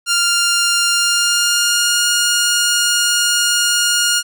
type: tone with pitch glide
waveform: 10% pulse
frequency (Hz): 1396.9 to 1424.6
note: F6 to F6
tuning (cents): 0 to +34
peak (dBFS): -4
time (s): 0.06-4.23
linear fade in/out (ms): 50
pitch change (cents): +34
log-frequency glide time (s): 0.91-2.06
effects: none

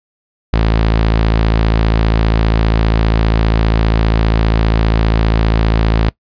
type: tone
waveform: sawtooth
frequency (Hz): 55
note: A1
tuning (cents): 0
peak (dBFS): -6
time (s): 0.53-6.09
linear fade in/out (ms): 0
effects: noise-tail reverb RT60 0.1 s tail -22 dB re dry + resampled to 11025 Hz

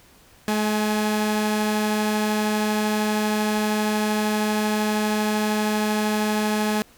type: tone pair together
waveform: sawtooth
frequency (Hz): 213.2 / 840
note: G#3 / G#5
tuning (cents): +46 / +19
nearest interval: 2 octaves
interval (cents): 2373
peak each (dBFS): -17 / -25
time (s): 0.48-6.82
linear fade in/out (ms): 0
effects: pink hiss -53 dBFS RMS until 6.97 s

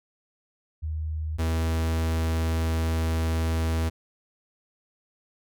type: tone pair in turn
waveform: sine / 45% pulse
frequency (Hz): 78.1 / 81.08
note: D#2 / E2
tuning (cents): +7 / -28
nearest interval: minor second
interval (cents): 65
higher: second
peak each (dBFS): -27 / -23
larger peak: second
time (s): 0.82-1.38 / 1.38-3.9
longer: second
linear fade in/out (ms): 20
effects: none

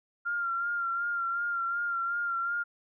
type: tone with vibrato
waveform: sine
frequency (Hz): 1389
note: F6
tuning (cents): -10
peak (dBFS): -28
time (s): 0.25-2.64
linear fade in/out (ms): 20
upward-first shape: sine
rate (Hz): 2.7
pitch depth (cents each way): 33
effects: none

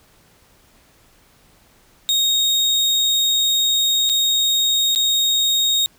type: tone with dropouts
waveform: 35% pulse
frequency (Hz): 3729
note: A#7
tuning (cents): 0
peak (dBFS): -13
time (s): 2.09-5.86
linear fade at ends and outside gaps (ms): 0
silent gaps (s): 4.092-4.097 / 4.949-4.959
effects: pink hiss -54 dBFS RMS until 5.98 s

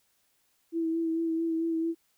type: tone with vibrato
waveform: sine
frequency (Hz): 328.1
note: E4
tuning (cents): -8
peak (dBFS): -26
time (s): 0.72-1.95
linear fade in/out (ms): 50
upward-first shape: sine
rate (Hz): 4.5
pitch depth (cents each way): 23
effects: white hiss -71 dBFS RMS until 2.17 s

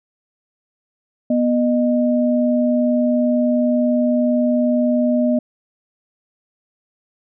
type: tone pair together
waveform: sine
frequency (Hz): 244.3 / 613.6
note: B3 / D#5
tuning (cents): -19 / -24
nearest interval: octave + major third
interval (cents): 1595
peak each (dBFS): -15 / -19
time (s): 1.3-5.39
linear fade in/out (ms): 5
effects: none

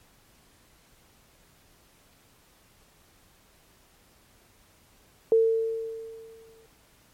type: tone with exponential decay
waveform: sine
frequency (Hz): 450.3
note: A4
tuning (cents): +40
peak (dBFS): -15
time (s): 5.32-6.66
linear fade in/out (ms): 1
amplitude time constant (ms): 290
effects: pink hiss -60 dBFS RMS until 7.13 s + MP3 64 kbps

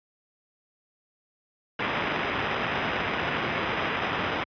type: noise with sample-and-hold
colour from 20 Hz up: violet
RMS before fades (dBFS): -28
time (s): 1.79-4.44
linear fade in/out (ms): 5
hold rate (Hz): 4410
effects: high-pass 80 Hz 12 dB/octave + resampled to 11025 Hz

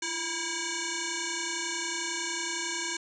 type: tone with frequency modulation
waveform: sine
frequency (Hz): 2294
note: D7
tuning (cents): -41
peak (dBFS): -30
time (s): 0.02-2.97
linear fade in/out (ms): 5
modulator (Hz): 651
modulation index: 7.8
effects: none

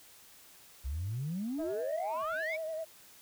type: exponential sweep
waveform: sine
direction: up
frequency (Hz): 61.6 to 2348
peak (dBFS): -32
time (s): 0.84-2.57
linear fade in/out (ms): 20
type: tone with vibrato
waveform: sine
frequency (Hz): 638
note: D#5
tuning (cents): +43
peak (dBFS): -34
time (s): 1.58-2.85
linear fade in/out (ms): 20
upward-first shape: sine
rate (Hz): 10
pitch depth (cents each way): 45
effects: tanh soft clip ceiling -29 dBFS + white hiss -57 dBFS RMS until 3.21 s

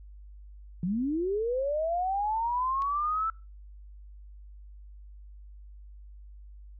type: linear sweep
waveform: sine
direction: up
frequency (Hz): 165.5 to 1331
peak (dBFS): -26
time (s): 0.83-3.3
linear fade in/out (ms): 2
type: click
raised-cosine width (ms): 0.2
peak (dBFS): -30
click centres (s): 2.821
effects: noise-tail reverb RT60 0.3 s tail -24 dB re dry + added 50 Hz sine -45 dBFS peak until 6.79 s

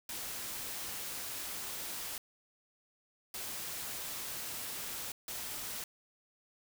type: noise bursts at uneven times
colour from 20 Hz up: white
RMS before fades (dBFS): -41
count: 3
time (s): 0.09-2.18 / 3.34-5.12 / 5.28-5.84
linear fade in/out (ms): 2
effects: none

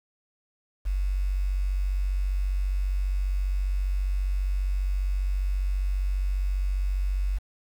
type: tone with quantisation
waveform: sine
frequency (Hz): 47.42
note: F#1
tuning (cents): +43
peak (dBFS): -23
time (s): 0.85-7.39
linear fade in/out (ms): 20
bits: 8
effects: none

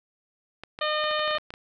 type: clicks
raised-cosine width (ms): 0.3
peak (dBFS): -22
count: 11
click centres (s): 0.636 / 0.789 / 1.041 / 1.112 / 1.194 / 1.278 / 1.31 / 1.352 / 1.384 / 1.505 / 1.539
type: harmonic tone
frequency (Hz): 609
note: D#5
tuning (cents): -37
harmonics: 1 / 2 / 3 / 4 / 5 / 6 / 7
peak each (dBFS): -28 / -29 / -32 / -37 / -33 / -35 / -39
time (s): 0.81-1.38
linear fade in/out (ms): 5
effects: none

